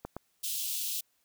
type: clicks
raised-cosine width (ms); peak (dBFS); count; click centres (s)
1; -23; 2; 0.05 / 0.166
type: high-pass noise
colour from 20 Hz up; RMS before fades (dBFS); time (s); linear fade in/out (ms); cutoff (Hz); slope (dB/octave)
white; -34; 0.43-1.01; 10; 2800; 48
effects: white hiss -73 dBFS RMS until 1.24 s